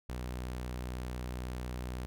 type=tone; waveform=sawtooth; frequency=62 Hz; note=B1; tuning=7 cents sharp; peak=-33 dBFS; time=0.09-2.06 s; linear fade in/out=0 ms; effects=none